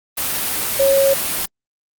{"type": "tone in noise", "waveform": "sine", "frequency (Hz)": 548, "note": "C#5", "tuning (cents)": -20, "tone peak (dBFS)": -11, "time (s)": [0.79, 1.14], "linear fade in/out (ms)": 10, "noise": "white", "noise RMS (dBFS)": -21, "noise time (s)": [0.17, 1.46], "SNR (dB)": 7, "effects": ["Opus 32 kbps"]}